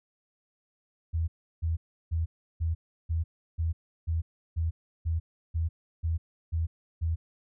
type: tone bursts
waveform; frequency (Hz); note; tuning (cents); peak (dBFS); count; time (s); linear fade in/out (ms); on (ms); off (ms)
sine; 82; E2; -9; -25; 13; 1.13-7.16; 20; 150; 340
effects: none